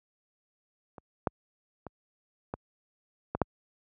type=clicks; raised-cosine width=1 ms; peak=-30 / -12 / -26 / -19 / -15 / -9 dBFS; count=6; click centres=0.982 / 1.272 / 1.867 / 2.539 / 3.35 / 3.417 s; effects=high-pass 60 Hz 12 dB/octave